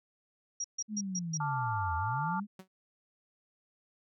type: tone bursts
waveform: sine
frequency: 5690 Hz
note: F8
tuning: 31 cents sharp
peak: -32 dBFS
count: 5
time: 0.6-1.375 s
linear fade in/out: 5 ms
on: 43 ms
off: 140 ms
type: linear two-way sweep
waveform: sine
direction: down then up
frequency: 218 to 79.7 to 213.9 Hz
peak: -34 dBFS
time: 0.88-2.47 s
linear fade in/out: 50 ms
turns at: 1.96 s
type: chord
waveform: sine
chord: D minor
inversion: second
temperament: equal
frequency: 880 / 1174.7 / 1396.9 Hz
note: A5 / D6 / F6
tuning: 0 / 0 / 0 cents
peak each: -33 / -38 / -39 dBFS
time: 1.4-2.4 s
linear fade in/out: 5 ms
type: tone with exponential decay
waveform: sawtooth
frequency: 187.9 Hz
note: F#3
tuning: 27 cents sharp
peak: -39 dBFS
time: 2.59-2.68 s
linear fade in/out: 5 ms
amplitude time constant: 19 ms
effects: none